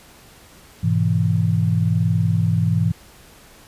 sine chord, E major, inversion first, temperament equal with one note detuned, 103.83 / 124.91 / 164.81 Hz, G#2 / B2 / E3, 0 / +20 / 0 cents, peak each -19 / -22 / -19 dBFS, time 0.83-2.92 s, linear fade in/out 10 ms, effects pink hiss -47 dBFS RMS until 3.67 s + resampled to 32000 Hz

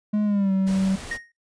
triangle tone with pitch glide, 210.1 to 191.55 Hz, G#3 to G3, +20 to -40 cents, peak -17 dBFS, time 0.13-0.96 s, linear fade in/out 10 ms, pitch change -160 cents, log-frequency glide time 0.24-0.52 s
pink noise, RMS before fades -37 dBFS, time 0.66-1.18 s, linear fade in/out 20 ms
triangle tone with exponential decay, 1864.7 Hz, A#6, in tune, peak -22 dBFS, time 1.11-1.32 s, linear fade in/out 5 ms, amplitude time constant 44 ms
effects noise-tail reverb RT60 0.2 s tail -21 dB re dry + resampled to 22050 Hz

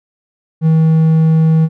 triangle tone, 160 Hz, D#3, 49 cents sharp, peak -5 dBFS, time 0.61-1.69 s, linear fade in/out 50 ms, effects none

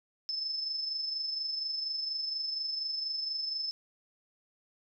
sine tone with amplitude modulation, 5250 Hz, E8, 8 cents flat, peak -30 dBFS, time 0.29-3.71 s, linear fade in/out 0 ms, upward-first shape sine, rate 24.2 Hz, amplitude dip 45%, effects none

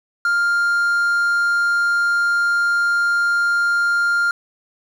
triangle tone, 1400 Hz, F6, 4 cents sharp, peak -13 dBFS, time 0.25-4.31 s, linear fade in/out 2 ms, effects 7-bit

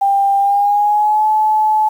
sine tone with pitch glide, 794 to 860.9 Hz, G5 to A5, +22 to -38 cents, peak -10 dBFS, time 0.01-1.89 s, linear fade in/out 10 ms, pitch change +140 cents, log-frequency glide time 0.38-1.27 s, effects 7-bit

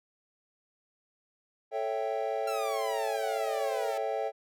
triangle chord, A dominant seventh, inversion none, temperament equal, 440 / 554.4 / 659.3 / 784 Hz, A4 / C#5 / E5 / G5, 0 / 0 / 0 / 0 cents, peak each -33 dBFS, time 1.71-4.32 s, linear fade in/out 50 ms
sawtooth exponential sweep, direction down, 1370 to 430.3 Hz, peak -33 dBFS, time 2.47-3.98 s, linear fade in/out 5 ms
effects none

